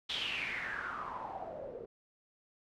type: noise with low-pass filter sweep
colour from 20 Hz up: white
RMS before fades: -40 dBFS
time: 0.09-1.86 s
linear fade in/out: 10 ms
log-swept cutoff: 3600 to 430 Hz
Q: 7.7
effects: none